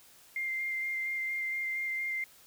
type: tone with vibrato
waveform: sine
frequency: 2100 Hz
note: C7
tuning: 6 cents sharp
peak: -31 dBFS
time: 0.36-2.24 s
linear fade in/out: 2 ms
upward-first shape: square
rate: 4.3 Hz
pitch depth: 10 cents each way
effects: white hiss -58 dBFS RMS until 2.46 s